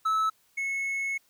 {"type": "tone pair in turn", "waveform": "triangle", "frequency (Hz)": [1303, 2191], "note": ["E6", "C#7"], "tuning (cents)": [-20, -21], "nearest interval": "major sixth", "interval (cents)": 899, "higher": "second", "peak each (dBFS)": [-21, -26], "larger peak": "first", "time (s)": [[0.05, 0.3], [0.57, 1.18]], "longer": "second", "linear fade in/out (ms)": 10, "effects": ["white hiss -66 dBFS RMS until 1.29 s"]}